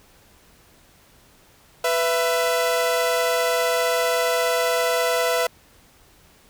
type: tone pair together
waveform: sawtooth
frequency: 496.5 / 667 Hz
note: B4 / E5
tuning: +9 / +20 cents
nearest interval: perfect fourth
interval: 511 cents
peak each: -18 dBFS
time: 1.84-5.47 s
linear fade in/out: 5 ms
effects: pink hiss -54 dBFS RMS until 6.49 s